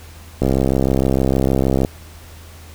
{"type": "click train", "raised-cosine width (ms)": 2, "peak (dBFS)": -3, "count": 96, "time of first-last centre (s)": [0.42, 1.849], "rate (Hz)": 66.5, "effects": ["added 81 Hz sine -38 dBFS peak until 2.74 s", "pink hiss -43 dBFS RMS until 2.74 s"]}